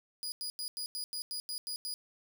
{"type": "tone bursts", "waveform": "sawtooth", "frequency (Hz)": 4909, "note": "D#8", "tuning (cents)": -24, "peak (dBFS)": -33, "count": 10, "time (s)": [0.23, 1.94], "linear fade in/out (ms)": 0, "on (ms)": 90, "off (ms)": 90, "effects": []}